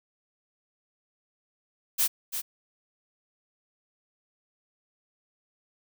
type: noise with echo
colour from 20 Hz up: blue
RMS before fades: -24 dBFS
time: 1.98-2.08 s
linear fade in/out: 20 ms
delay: 340 ms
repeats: 1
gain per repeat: -8 dB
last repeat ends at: 2.42 s
effects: none